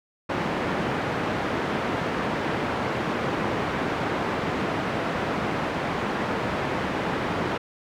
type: band-pass noise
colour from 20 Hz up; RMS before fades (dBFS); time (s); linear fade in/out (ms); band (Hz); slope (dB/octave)
pink; -27; 0.29-7.58; 10; 150 to 1900; 12
effects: none